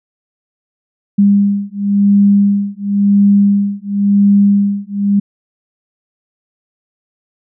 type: beating tone pair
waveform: sine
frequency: 200.8 / 201.75 Hz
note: G3 / G#3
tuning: +42 / -50 cents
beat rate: 0.95 Hz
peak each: -11 dBFS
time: 1.18-5.2 s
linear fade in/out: 10 ms
effects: none

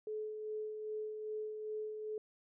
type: tone with tremolo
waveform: sine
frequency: 429.5 Hz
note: A4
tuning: 42 cents flat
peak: -37 dBFS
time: 0.07-2.18 s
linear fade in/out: 2 ms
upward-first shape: sine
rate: 2.5 Hz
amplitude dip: 40%
effects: none

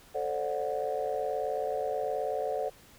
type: chord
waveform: sine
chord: D dominant seventh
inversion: second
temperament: just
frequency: 440.5 / 528.6 / 587.3 / 734.2 Hz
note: A4 / C5 / D5 / F#5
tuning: +2 / +18 / 0 / -14 cents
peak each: -34 dBFS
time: 0.14-2.7 s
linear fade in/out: 20 ms
effects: tanh soft clip ceiling -20 dBFS + pink hiss -56 dBFS RMS until 2.98 s

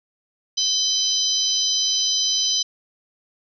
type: harmonic tone with a mistuned harmonic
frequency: 998 Hz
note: B5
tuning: 18 cents sharp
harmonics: 3 / 4 / 5 / 6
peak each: -24 / -24 / -24 / -24 dBFS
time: 0.57-2.63 s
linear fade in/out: 10 ms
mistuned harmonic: 3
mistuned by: +57 cents
effects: none

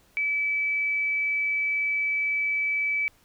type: tone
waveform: sine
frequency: 2301 Hz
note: D7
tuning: 36 cents flat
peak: -23 dBFS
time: 0.17-3.08 s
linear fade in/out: 0 ms
effects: pink hiss -61 dBFS RMS until 3.24 s

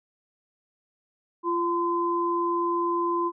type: tone pair together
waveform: sine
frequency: 344.5 / 1024.9 Hz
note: F4 / C6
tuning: -24 / -36 cents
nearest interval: octave + perfect fifth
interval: 1888 cents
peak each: -26 / -25 dBFS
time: 1.43-3.32 s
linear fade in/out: 50 ms
effects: none

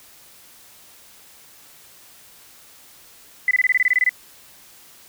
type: tone bursts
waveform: sine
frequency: 2006 Hz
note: B6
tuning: 26 cents sharp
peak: -13 dBFS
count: 12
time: 3.48-4.093 s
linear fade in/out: 2 ms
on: 30 ms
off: 23 ms
effects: white hiss -48 dBFS RMS until 5.08 s

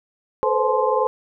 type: tone cluster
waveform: sine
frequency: 435.1 / 503 / 525 / 858 / 1045 Hz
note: A4 / B4 / C5 / A5 / C6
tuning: -19 / +32 / +6 / -44 / -2 cents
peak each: -23 dBFS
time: 0.43-1.07 s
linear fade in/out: 0 ms
effects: none

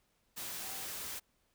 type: tone in noise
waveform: sine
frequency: 769 Hz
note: G5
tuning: 33 cents flat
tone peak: -53 dBFS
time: 0.63-0.86 s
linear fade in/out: 20 ms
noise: white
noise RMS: -42 dBFS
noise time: 0.36-1.2 s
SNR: -14 dB
effects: pink hiss -75 dBFS RMS until 1.54 s

